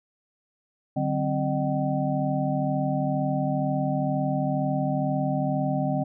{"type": "tone cluster", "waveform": "sine", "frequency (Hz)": [147.7, 189.8, 262.7, 610, 763], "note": ["D3", "F#3", "C4", "D#5", "G5"], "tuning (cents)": [10, 44, 7, -34, -47], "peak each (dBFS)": [-27, -32, -28, -30, -31], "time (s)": [0.96, 6.04], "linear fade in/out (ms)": 10, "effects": []}